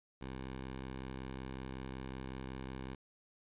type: tone with vibrato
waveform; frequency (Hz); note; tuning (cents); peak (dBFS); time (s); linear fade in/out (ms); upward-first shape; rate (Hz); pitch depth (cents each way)
10% pulse; 65.41; C2; 0; -34; 0.21-2.95; 5; triangle; 5.6; 9
effects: resampled to 8000 Hz